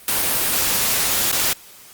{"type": "noise with dropouts", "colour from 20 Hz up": "white", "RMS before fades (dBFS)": -19, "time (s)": [0.08, 1.53], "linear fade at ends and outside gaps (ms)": 2, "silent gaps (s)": [1.316, 1.326], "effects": ["white hiss -44 dBFS RMS until 1.93 s", "Opus 32 kbps"]}